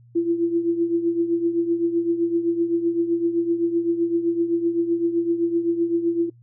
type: tone with tremolo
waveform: sine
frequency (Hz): 338.4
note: E4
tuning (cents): +45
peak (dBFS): -15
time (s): 0.15-6.3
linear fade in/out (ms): 10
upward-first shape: triangle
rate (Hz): 7.8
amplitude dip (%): 75
effects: noise-tail reverb RT60 0.1 s tail -22 dB re dry + added 119 Hz sine -48 dBFS peak until 6.42 s